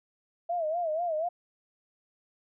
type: tone with vibrato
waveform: sine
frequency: 659 Hz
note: E5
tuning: 1 cent flat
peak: -27 dBFS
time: 0.49-1.29 s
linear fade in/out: 10 ms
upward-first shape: sine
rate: 4.1 Hz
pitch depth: 130 cents each way
effects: none